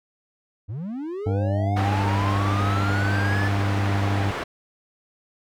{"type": "linear sweep", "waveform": "triangle", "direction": "up", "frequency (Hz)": [89, 1760], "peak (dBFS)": -26, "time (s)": [0.68, 3.49], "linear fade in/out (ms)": 20}
{"type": "harmonic tone", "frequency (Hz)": 99.8, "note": "G2", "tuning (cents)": 32, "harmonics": [1, 2, 3, 4, 5, 6, 7, 8, 9], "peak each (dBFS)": [-21, -32, -31, -42, -46, -44, -38, -38, -51], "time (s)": [1.26, 4.31], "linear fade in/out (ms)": 5}
{"type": "low-pass noise", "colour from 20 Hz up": "white", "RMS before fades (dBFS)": -30, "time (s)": [1.76, 4.44], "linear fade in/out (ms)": 10, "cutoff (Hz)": 1600, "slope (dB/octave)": 12}
{"effects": []}